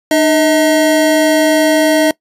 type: tone pair together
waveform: square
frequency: 303.8 / 635.2 Hz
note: D#4 / D#5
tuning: -41 / +36 cents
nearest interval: octave + minor second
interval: 1277 cents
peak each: -12 dBFS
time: 0.11-2.11 s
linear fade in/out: 2 ms
effects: noise-tail reverb RT60 0.1 s tail -22 dB re dry + resampled to 32000 Hz